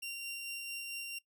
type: tone with tremolo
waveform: sawtooth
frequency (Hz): 2765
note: F7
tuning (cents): -18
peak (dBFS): -35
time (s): 0.02-1.19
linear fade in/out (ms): 10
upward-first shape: sine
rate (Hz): 4.5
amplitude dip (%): 25
effects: noise-tail reverb RT60 0.1 s tail -19 dB re dry